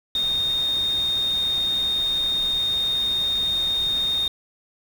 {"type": "tone in noise", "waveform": "sine", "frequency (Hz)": 3685, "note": "A#7", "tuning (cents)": -21, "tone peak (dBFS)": -20, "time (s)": [0.15, 4.28], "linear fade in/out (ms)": 2, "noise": "pink", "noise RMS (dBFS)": -38, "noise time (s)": [0.15, 4.28], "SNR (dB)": 15, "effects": []}